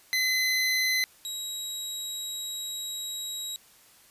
25% pulse tone pair in turn, 2034 / 3840 Hz, C7 / B7, -50 / -49 cents, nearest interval major seventh, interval 1101 cents, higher second, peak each -20 / -29 dBFS, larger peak first, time 0.13-1.04 / 1.25-3.56 s, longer second, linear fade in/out 0 ms, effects white hiss -57 dBFS RMS until 4.1 s + resampled to 32000 Hz

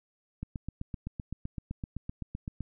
click train, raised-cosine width 5 ms, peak -23 dBFS, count 18, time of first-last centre 0.43-2.607 s, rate 7.81 Hz, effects none

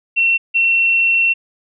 sine tone pair in turn, 2714 / 2714 Hz, E7 / E7, +50 / +50 cents, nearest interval unison, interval 0 cents, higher neither, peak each -11 dBFS, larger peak neither, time 0.16-0.38 / 0.54-1.34 s, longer second, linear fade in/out 20 ms, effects none

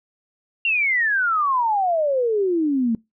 sine exponential sweep, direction down, 2794 to 220 Hz, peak -17 dBFS, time 0.65-2.95 s, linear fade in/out 2 ms, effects noise-tail reverb RT60 0.2 s tail -24 dB re dry

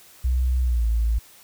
sine tone with pitch glide, 63 to 56.13 Hz, B1 to A1, +35 to +35 cents, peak -18 dBFS, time 0.24-1.19 s, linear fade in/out 10 ms, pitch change -200 cents, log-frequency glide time 0.63-0.86 s, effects white hiss -50 dBFS RMS until 1.43 s

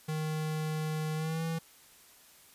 square tone with pitch glide, 155.56 to 163.67 Hz, D#3 to E3, 0 to -12 cents, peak -32 dBFS, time 0.08-1.59 s, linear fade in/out 10 ms, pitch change +88 cents, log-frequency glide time 1.15-1.43 s, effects white hiss -58 dBFS RMS until 2.54 s + resampled to 32000 Hz

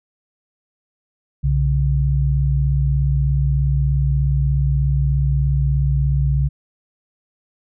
sine tone pair together, 62.9 / 139.66 Hz, B1 / C#3, +32 / +13 cents, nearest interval octave + major second, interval 1381 cents, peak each -17 dBFS, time 1.43-6.49 s, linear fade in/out 20 ms, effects none

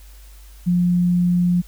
sine tone, 176.8 Hz, F3, 22 cents sharp, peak -14 dBFS, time 0.66-1.62 s, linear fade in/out 20 ms, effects added 50 Hz sine -40 dBFS peak until 1.67 s + white hiss -51 dBFS RMS until 1.67 s

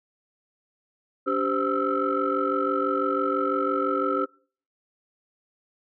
sine tone cluster, 285.5 / 390.3 / 517 / 1297 / 1343 Hz, D4 / G4 / C5 / E6 / E6, -49 / -8 / -21 / -28 / +32 cents, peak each -28 dBFS, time 1.26-4.26 s, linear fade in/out 20 ms, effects noise-tail reverb RT60 0.5 s tail -26 dB re dry + tanh soft clip ceiling -13 dBFS

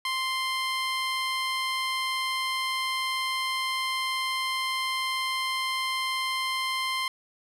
15% pulse tone, 1046.5 Hz, C6, in tune, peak -20 dBFS, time 0.05-7.08 s, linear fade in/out 2 ms, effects low-pass 10000 Hz 12 dB/octave + 9-bit

